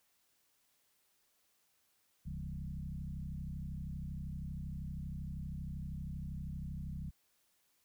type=tone with frequency modulation; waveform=sine; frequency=109.7 Hz; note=A2; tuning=5 cents flat; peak=-39 dBFS; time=2.25-7.11 s; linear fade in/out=20 ms; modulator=32.7 Hz; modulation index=2.4; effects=white hiss -75 dBFS RMS until 7.84 s